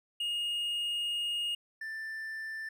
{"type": "tone pair in turn", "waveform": "triangle", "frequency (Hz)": [2855, 1773.1], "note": ["F7", "A6"], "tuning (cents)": [37, 13], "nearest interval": "minor sixth", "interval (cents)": 824, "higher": "first", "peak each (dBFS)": [-29, -35], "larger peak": "first", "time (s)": [[0.2, 1.55], [1.81, 2.69]], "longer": "first", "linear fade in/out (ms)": 5, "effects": []}